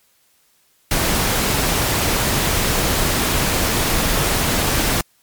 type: noise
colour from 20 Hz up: pink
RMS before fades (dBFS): -18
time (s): 0.91-5.01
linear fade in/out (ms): 2
effects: white hiss -59 dBFS RMS until 5.22 s + MP3 96 kbps